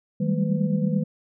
sine tone cluster, 159 / 193 / 202.2 / 224.2 / 503 Hz, D#3 / G3 / G#3 / A3 / B4, +38 / -27 / -46 / +33 / +32 cents, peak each -25 / -26 / -25 / -30 / -33 dBFS, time 0.2-1.04 s, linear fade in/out 10 ms, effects none

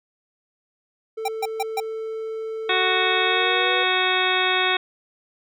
triangle tone with pitch glide, 443 to 488.7 Hz, A4 to B4, +12 to -18 cents, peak -25 dBFS, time 1.17-3.84 s, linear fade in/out 10 ms, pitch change +170 cents, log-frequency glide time 3.23-3.72 s
square tone bursts, 785 Hz, G5, 2 cents sharp, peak -22 dBFS, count 4, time 1.25-1.802 s, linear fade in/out 5 ms, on 33 ms, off 140 ms
harmonic tone, 370 Hz, F#4, in tune, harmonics 1 / 2 / 3 / 4 / 5 / 6 / 7 / 9 / 10, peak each -27 / -27 / -27 / -27 / -27 / -27 / -27 / -27 / -27 dBFS, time 2.69-4.77 s, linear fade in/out 5 ms
effects none

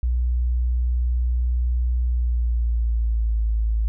sine tone with pitch glide, 60.8 to 54.8 Hz, B1 to A1, -26 to -6 cents, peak -18 dBFS, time 0.03-3.88 s, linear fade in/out 0 ms, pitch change -180 cents, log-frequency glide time 2.05-3.42 s, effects none

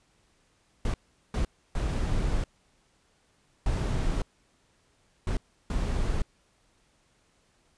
brown noise bursts at uneven times, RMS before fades -27 dBFS, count 6, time 0.85-0.94 / 1.34-1.45 / 1.75-2.44 / 3.66-4.22 / 5.27-5.37 / 5.7-6.22 s, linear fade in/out 2 ms, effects pink hiss -67 dBFS RMS until 7.77 s + resampled to 22050 Hz

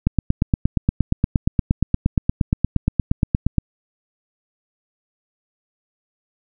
click train, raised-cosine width 5 ms, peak -3 dBFS, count 31, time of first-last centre 0.07-3.583 s, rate 8.54 Hz, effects none

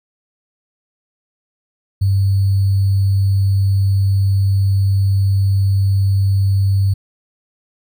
sine tone with sample-and-hold, 97.7 Hz, G2, 5 cents flat, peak -11 dBFS, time 2.01-6.94 s, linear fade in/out 10 ms, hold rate 4410 Hz, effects none

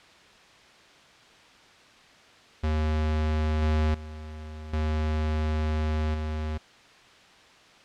square tone with level steps, 77.4 Hz, D#2, 9 cents flat, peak -24 / -22 / -38 / -25 / -29 dBFS, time 2.63-6.58 s, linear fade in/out 10 ms, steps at 3.62 / 3.94 / 4.73 / 6.14 s, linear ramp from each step 5 ms, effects white hiss -53 dBFS RMS until 7.84 s + low-pass 4000 Hz 12 dB/octave

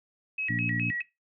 sine tone with vibrato, 2217 Hz, C#7, in tune, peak -29 dBFS, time 0.38-1.02 s, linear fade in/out 5 ms, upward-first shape square, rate 4.8 Hz, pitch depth 250 cents each way
harmonic tone, 58.27 Hz, A#1, in tune, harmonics 2 / 3 / 4 / 5, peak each -32 / -34 / -35 / -36 dBFS, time 0.49-0.91 s, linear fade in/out 10 ms
effects noise-tail reverb RT60 0.2 s tail -19 dB re dry

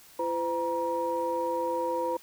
sine tone cluster, 339.7 / 509 / 948 Hz, F4 / C5 / A#5, -48 / -48 / +29 cents, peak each -34 / -29 / -30 dBFS, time 0.19-2.17 s, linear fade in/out 5 ms, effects tanh soft clip ceiling -18 dBFS + white hiss -54 dBFS RMS until 2.22 s

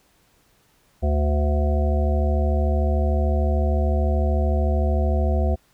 harmonic tone, 73.42 Hz, D2, in tune, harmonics 1 / 3 / 5 / 7 / 9 / 10, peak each -18 / -29 / -31 / -31 / -29 / -34 dBFS, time 1.02-5.56 s, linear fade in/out 20 ms, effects pink hiss -61 dBFS RMS until 5.73 s

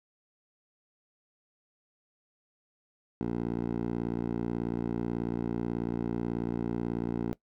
10% pulse tone with band-pass filter, 58.27 Hz, A#1, in tune, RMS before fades -32 dBFS, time 3.21-7.33 s, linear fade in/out 0 ms, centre 300 Hz, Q 1.1, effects noise-tail reverb RT60 0.1 s tail -20 dB re dry

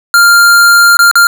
square tone with dropouts, 1396.9 Hz, F6, in tune, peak -3 dBFS, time 0.14-1.27 s, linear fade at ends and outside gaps 1 ms, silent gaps 0.97-0.991 / 1.113-1.155 s, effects none

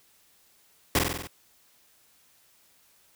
pink noise with echo, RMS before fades -22 dBFS, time 0.95-0.99 s, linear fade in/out 2 ms, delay 47 ms, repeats 6, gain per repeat -3 dB, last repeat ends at 1.272 s, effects white hiss -62 dBFS RMS until 3.15 s

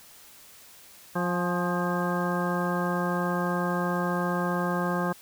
harmonic tone with a mistuned harmonic, 177 Hz, F3, 23 cents sharp, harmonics 1 / 2 / 3 / 4 / 5 / 6 / 7 / 9, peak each -28 / -33 / -33 / -36 / -36 / -34 / -36 / -35 dBFS, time 1.15-5.13 s, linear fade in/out 10 ms, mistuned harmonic 5, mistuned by -56 cents, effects white hiss -51 dBFS RMS until 5.21 s

